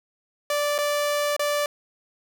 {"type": "tone with dropouts", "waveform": "sawtooth", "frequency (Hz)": 585, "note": "D5", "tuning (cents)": -7, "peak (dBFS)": -18, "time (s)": [0.5, 1.66], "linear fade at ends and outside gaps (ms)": 2, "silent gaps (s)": [[0.781, 0.786], [1.365, 1.394]], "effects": []}